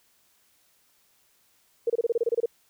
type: tone bursts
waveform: sine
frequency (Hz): 466.2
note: A#4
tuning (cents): 0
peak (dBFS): -20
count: 11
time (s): 1.87-2.459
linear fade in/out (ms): 5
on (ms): 29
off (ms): 27
effects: white hiss -65 dBFS RMS until 2.69 s